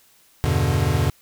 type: chord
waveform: square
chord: E minor seventh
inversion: none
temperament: equal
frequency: 82.41 / 98 / 123.47 / 146.83 Hz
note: E2 / G2 / B2 / D3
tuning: 0 / 0 / 0 / 0 cents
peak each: -24 dBFS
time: 0.44-1.1 s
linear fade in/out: 0 ms
effects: white hiss -56 dBFS RMS until 1.21 s